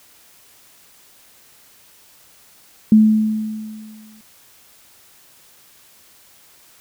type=tone with exponential decay; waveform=sine; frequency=216.5 Hz; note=A3; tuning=28 cents flat; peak=-5 dBFS; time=2.92-4.21 s; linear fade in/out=2 ms; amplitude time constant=280 ms; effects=white hiss -50 dBFS RMS until 6.8 s